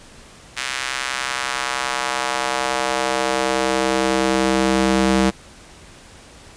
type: tone with high-pass filter sweep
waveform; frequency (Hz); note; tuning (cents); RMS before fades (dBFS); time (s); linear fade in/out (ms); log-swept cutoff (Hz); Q
square; 65.3; C2; -3; -20; 0.56-5.31; 20; 1900 to 200; 1.1
effects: pink hiss -44 dBFS RMS until 6.56 s + resampled to 22050 Hz